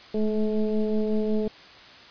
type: tone with frequency modulation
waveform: sine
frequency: 213.3 Hz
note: G#3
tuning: 46 cents sharp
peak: -21 dBFS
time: 0.14-1.48 s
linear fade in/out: 5 ms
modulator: 216 Hz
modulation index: 1.3
effects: white hiss -47 dBFS RMS until 2.1 s + resampled to 11025 Hz

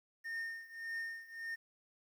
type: tone with tremolo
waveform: triangle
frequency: 1827 Hz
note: A#6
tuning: 35 cents flat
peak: -35 dBFS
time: 0.24-1.56 s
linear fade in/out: 20 ms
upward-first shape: triangle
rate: 1.7 Hz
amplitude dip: 90%
effects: 11-bit

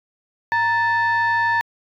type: tone pair together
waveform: sine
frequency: 932.3 / 1759.9 Hz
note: A#5 / A6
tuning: 0 / 0 cents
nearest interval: major seventh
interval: 1100 cents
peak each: -17 dBFS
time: 0.52-1.61 s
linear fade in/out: 0 ms
effects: tanh soft clip ceiling -13 dBFS

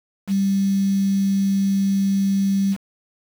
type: tone with quantisation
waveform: sine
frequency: 196 Hz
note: G3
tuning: in tune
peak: -16 dBFS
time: 0.27-2.77 s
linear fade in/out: 50 ms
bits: 6
effects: none

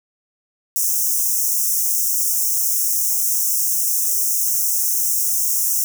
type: high-pass noise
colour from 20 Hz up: white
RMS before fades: -19 dBFS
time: 0.76-5.84 s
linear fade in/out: 0 ms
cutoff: 5500 Hz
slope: 96 dB/octave
effects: none

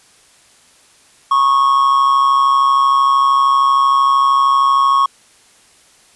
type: tone with amplitude modulation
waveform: triangle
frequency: 1100 Hz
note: C#6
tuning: 14 cents flat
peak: -5 dBFS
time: 1.31-5.06 s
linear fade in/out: 5 ms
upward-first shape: sine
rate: 133 Hz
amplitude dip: 55%
effects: white hiss -49 dBFS RMS until 6.15 s + resampled to 24000 Hz

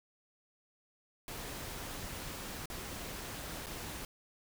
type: noise with dropouts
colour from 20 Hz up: pink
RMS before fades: -43 dBFS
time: 1.28-4.05 s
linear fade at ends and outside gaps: 1 ms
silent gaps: 2.657-2.7 / 3.661-3.667 s
effects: none

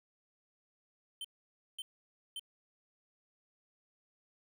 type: tone bursts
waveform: square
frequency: 3095 Hz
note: G7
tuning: 23 cents flat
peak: -40 dBFS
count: 3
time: 1.21-2.395 s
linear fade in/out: 2 ms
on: 35 ms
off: 540 ms
effects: 13-bit

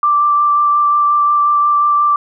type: tone with vibrato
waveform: sine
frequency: 1174.7 Hz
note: D6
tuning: in tune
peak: -9 dBFS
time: 0.03-2.16 s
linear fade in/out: 2 ms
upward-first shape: sine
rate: 5.6 Hz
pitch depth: 10 cents each way
effects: none

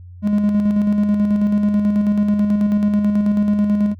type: tone with tremolo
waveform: triangle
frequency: 206.9 Hz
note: G#3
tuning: 6 cents flat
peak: -10 dBFS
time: 0.22-3.95 s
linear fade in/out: 50 ms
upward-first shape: square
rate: 9.2 Hz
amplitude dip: 35%
effects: added 89 Hz sine -35 dBFS peak until 3.99 s

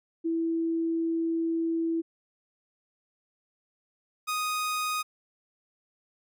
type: tone pair in turn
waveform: sine / sawtooth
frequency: 329.6 / 1244.4 Hz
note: E4 / D#6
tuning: 0 / 0 cents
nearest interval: octave + major seventh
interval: 2300 cents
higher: second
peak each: -25 / -24 dBFS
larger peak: second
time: 0.24-2.02 / 4.27-5.03 s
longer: first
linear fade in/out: 20 ms
effects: none

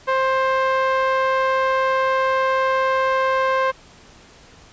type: tone with low-pass filter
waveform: 5% pulse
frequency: 527 Hz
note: C5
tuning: 12 cents sharp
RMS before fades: -19 dBFS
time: 0.07-3.72 s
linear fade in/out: 20 ms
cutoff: 1100 Hz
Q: 1.1
effects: pink hiss -47 dBFS RMS until 4.72 s + resampled to 16000 Hz

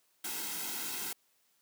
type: noise with comb filter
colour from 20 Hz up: white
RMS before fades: -38 dBFS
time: 0.24-1.13 s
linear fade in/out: 5 ms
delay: 1.7 ms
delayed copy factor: -0.7
effects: white hiss -72 dBFS RMS until 1.61 s + high-pass 150 Hz 12 dB/octave

